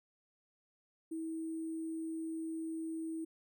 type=tone with sample-and-hold; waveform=sine; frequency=322.9 Hz; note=E4; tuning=36 cents flat; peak=-37 dBFS; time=1.11-3.25 s; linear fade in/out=10 ms; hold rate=8820 Hz; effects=none